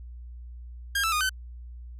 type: tone with pitch steps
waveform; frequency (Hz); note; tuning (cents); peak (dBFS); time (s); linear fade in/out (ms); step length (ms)
sawtooth; 1615 / 1322 / 1228 / 1524; G#6 / E6 / D#6 / G6; -49 / +5 / -23 / -49; -20; 0.95-1.294; 5; 86
effects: added 60 Hz sine -39 dBFS peak until 1.99 s + resampled to 32000 Hz